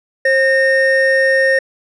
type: tone pair together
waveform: triangle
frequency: 533.3 / 1840 Hz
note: C5 / A#6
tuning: +33 / -23 cents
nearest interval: octave + major sixth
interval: 2144 cents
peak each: -11 dBFS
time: 0.25-1.59 s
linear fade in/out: 5 ms
effects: resampled to 24000 Hz